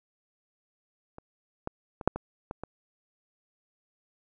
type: clicks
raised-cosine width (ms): 1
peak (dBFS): -29 / -18 / -24 / -6 / -19 / -21 / -22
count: 7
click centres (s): 1.184 / 1.674 / 2.012 / 2.076 / 2.16 / 2.511 / 2.636
effects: none